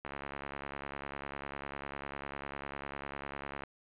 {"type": "click train", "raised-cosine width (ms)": 0.5, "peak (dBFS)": -26, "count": 252, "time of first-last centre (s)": [0.05, 3.636], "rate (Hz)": 70, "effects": ["resampled to 8000 Hz"]}